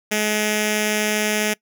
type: tone with notch filter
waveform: 5% pulse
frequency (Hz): 212.3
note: G#3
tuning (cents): +38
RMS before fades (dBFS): -21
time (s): 0.11-1.54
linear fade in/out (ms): 10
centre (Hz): 1100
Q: 0.9
effects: noise-tail reverb RT60 0.1 s tail -23 dB re dry